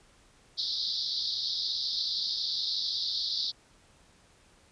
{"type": "band-pass noise", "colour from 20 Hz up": "white", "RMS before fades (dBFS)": -32, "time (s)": [0.57, 3.52], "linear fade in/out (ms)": 20, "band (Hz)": [3600, 5100], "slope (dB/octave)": 96, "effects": ["pink hiss -61 dBFS RMS until 4.71 s", "resampled to 22050 Hz"]}